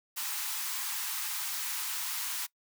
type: high-pass noise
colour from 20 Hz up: white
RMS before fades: -35 dBFS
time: 0.16-2.47 s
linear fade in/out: 20 ms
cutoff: 810 Hz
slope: 96 dB/octave
effects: noise-tail reverb RT60 0.1 s tail -22 dB re dry